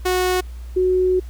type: tone pair in turn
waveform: sawtooth / sine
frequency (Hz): 366.5 / 368.8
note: F#4 / F#4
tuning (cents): -16 / -6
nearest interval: unison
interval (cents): 10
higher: second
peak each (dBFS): -13 / -14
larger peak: first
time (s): 0.05-0.41 / 0.76-1.2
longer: second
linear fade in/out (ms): 10
effects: added 60 Hz sine -30 dBFS peak until 1.29 s + pink hiss -51 dBFS RMS until 1.29 s